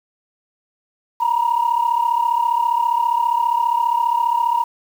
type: tone pair together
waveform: sine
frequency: 930 / 964.9 Hz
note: A#5 / B5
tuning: -4 / -41 cents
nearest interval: minor second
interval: 63 cents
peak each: -17 dBFS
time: 1.2-4.64 s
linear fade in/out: 10 ms
effects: tanh soft clip ceiling -9 dBFS + 7-bit